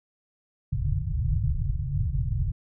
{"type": "low-pass noise", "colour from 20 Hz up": "white", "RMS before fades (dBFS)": -26, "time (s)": [0.72, 2.52], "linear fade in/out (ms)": 10, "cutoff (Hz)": 150, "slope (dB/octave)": 96, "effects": []}